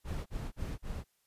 brown noise bursts, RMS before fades -37 dBFS, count 4, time 0.04-1.043 s, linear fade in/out 50 ms, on 220 ms, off 41 ms, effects white hiss -75 dBFS RMS until 1.26 s + resampled to 32000 Hz

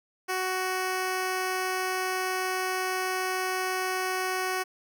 10% pulse tone, 372.2 Hz, F#4, 10 cents sharp, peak -19 dBFS, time 0.28-4.64 s, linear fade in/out 20 ms, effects none

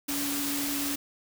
sine tone in noise, 284.1 Hz, C#4, 43 cents sharp, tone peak -32 dBFS, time 0.08-0.96 s, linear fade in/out 10 ms, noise white, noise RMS -32 dBFS, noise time 0.08-0.96 s, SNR -3 dB, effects none

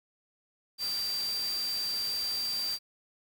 sine tone in noise, 4699 Hz, D8, in tune, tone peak -30 dBFS, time 0.78-2.79 s, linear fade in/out 50 ms, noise white, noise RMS -41 dBFS, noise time 0.78-2.79 s, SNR +8 dB, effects none

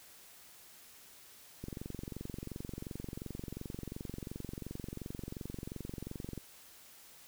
click train, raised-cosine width 3 ms, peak -28 dBFS, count 109, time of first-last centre 1.64-6.377 s, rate 22.8 Hz, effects white hiss -57 dBFS RMS until 7.27 s

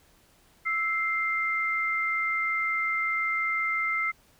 sine tone pair together, 1318.5 / 2093 Hz, E6 / C7, 0 / 0 cents, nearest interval minor sixth, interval 800 cents, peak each -30 / -26 dBFS, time 0.65-4.12 s, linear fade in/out 20 ms, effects pink hiss -61 dBFS RMS until 4.39 s

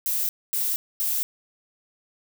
violet noise bursts, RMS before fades -25 dBFS, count 3, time 0.06-1.23 s, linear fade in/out 0 ms, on 230 ms, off 240 ms, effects none

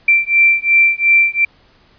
sine beating tone pair, 2349 / 2351.8 Hz, D7 / D7, 0 / +2 cents, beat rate 2.8 Hz, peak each -12 dBFS, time 0.08-1.45 s, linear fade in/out 5 ms, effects pink hiss -51 dBFS RMS until 1.98 s + resampled to 11025 Hz

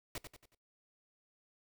pink noise with echo, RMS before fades -41 dBFS, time 0.15-0.18 s, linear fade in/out 2 ms, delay 92 ms, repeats 4, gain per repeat -7 dB, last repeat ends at 0.548 s, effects noise-tail reverb RT60 0.3 s tail -24 dB re dry

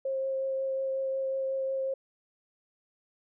sine tone with vibrato, 534 Hz, C5, 35 cents sharp, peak -28 dBFS, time 0.05-1.94 s, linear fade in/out 5 ms, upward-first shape triangle, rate 5.5 Hz, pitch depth 11 cents each way, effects none

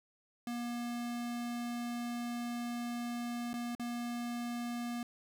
square tone with dropouts, 239 Hz, A#3, 43 cents sharp, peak -37 dBFS, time 0.47-5.03 s, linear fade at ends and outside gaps 2 ms, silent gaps 3.532-3.539 / 3.751-3.796 s, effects none

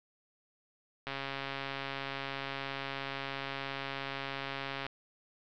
click train, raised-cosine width 0.3 ms, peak -21 dBFS, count 521, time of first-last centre 1.07-4.866 s, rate 137 Hz, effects low-pass 5000 Hz 12 dB/octave

